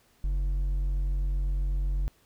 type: tone with hard clipping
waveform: triangle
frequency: 46.03 Hz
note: F#1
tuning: 8 cents flat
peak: -26 dBFS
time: 0.24-2.08 s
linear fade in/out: 0 ms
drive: 7 dB
effects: pink hiss -64 dBFS RMS until 2.25 s